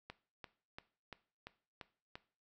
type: click train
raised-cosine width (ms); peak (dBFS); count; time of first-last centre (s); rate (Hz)
0.3; -30; 7; 0.1-2.155; 2.92
effects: noise-tail reverb RT60 0.4 s tail -17 dB re dry